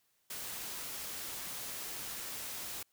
white noise, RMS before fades -42 dBFS, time 0.3-2.83 s, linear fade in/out 5 ms, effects white hiss -75 dBFS RMS until 2.92 s

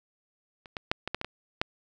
clicks, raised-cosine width 0.3 ms, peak -30 / -18 / -8 / -16 / -13 / -16 / -18 / -9 dBFS, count 8, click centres 0.658 / 0.768 / 0.915 / 1.076 / 1.146 / 1.214 / 1.246 / 1.615 s, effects none

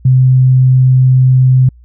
sine tone, 129.1 Hz, C3, 23 cents flat, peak -4 dBFS, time 0.05-1.69 s, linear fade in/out 5 ms, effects added 60 Hz sine -37 dBFS peak until 1.84 s

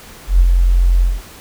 sine tone with ADSR envelope, 44.22 Hz, F1, 22 cents sharp, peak -4 dBFS, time 0.27-1.22 s, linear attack 130 ms, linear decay 42 ms, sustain -4 dB, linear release 200 ms, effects pink hiss -38 dBFS RMS until 1.4 s

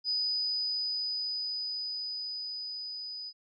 sine tone with level ramp, 4978 Hz, D#8, in tune, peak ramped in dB -27 to -38 dBFS, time 0.04-3.33 s, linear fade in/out 50 ms, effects none

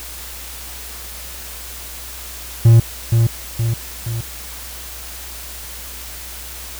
triangle tone with echo, 115.1 Hz, A#2, 22 cents flat, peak -3 dBFS, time 2.65-2.8 s, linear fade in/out 5 ms, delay 470 ms, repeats 3, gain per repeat -5 dB, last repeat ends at 4.21 s, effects added 60 Hz sine -36 dBFS peak until 6.79 s + white hiss -33 dBFS RMS until 6.79 s

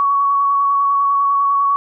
sine tone with vibrato, 1120 Hz, C#6, 18 cents sharp, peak -12 dBFS, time 0-1.76 s, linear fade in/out 0 ms, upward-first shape square, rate 10 Hz, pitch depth 10 cents each way, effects none

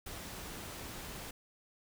pink noise, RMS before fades -45 dBFS, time 0.06-1.31 s, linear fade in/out 5 ms, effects none

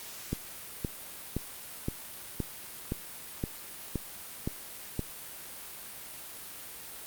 click train, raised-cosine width 3 ms, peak -17 dBFS, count 10, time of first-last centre 0.33-4.993 s, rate 1.93 Hz, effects white hiss -44 dBFS RMS until 7.06 s + Opus 48 kbps

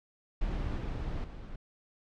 brown noise with level steps, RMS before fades -33 / -35 / -43 dBFS, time 0.41-1.56 s, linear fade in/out 5 ms, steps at 0.78 / 1.24 s, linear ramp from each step 2 ms, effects low-pass 4000 Hz 12 dB/octave

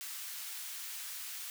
white high-pass noise, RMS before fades -43 dBFS, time 0.01-1.5 s, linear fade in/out 0 ms, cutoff 1400 Hz, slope 12 dB/octave, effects none

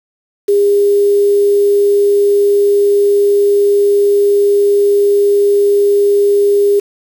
sine tone with quantisation, 405.4 Hz, G#4, 42 cents flat, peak -7 dBFS, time 0.48-6.8 s, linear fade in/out 10 ms, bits 5, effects none

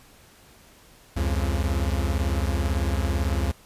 45% pulse beating tone pair, 68.3 / 86.3 Hz, C#2 / F2, -25 / -20 cents, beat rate 18 Hz, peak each -24 / -26 dBFS, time 1.16-3.52 s, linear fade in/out 10 ms, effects pink hiss -53 dBFS RMS until 3.65 s + resampled to 32000 Hz

